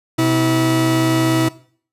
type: tone pair together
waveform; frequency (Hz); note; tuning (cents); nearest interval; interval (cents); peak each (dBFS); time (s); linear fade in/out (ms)
40% pulse; 126.8 / 323.5; B2 / E4; +46 / -32; octave + major third; 1622; -18 / -14; 0.18-1.49; 10
effects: noise-tail reverb RT60 0.5 s tail -19 dB re dry + resampled to 32000 Hz